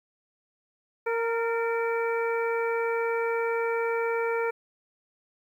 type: harmonic tone with a mistuned harmonic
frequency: 461.9 Hz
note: A#4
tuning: 16 cents flat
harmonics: 1 / 2 / 3 / 4 / 5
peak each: -26 / -33 / -34 / -39 / -36 dBFS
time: 1.06-4.51 s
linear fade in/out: 10 ms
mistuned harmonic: 4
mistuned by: -37 cents
effects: 10-bit